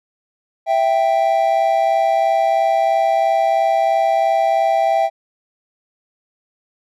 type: tone pair together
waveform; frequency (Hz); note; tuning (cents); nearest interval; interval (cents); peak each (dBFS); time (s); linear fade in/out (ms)
triangle; 661 / 784; E5 / G5; +5 / 0; minor third; 295; -14; 0.66-5.1; 50
effects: none